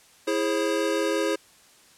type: chord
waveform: square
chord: E augmented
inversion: none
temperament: equal with one note detuned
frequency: 329.6 / 415.3 / 535.2 Hz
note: E4 / G#4 / B#4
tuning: 0 / 0 / +39 cents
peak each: -28 dBFS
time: 0.27-1.36 s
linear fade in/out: 10 ms
effects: white hiss -55 dBFS RMS until 1.97 s + low-pass 10000 Hz 12 dB/octave